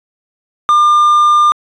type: tone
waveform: triangle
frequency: 1200 Hz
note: D6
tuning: 37 cents sharp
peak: -4 dBFS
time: 0.69-1.52 s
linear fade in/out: 0 ms
effects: resampled to 22050 Hz